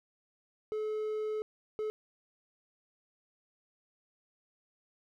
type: tone bursts at uneven times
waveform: triangle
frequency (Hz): 430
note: A4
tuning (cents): -40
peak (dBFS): -30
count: 2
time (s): 0.72-1.42 / 1.79-1.9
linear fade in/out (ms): 0
effects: none